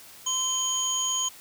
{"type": "tone cluster", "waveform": "sine", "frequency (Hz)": [1036, 3118, 6690], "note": ["C6", "G7", "G#8"], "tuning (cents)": [-17, -10, 12], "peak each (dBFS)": [-33, -28, -25], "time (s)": [0.26, 1.29], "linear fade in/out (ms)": 10, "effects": ["tanh soft clip ceiling -19 dBFS", "white hiss -48 dBFS RMS until 1.4 s"]}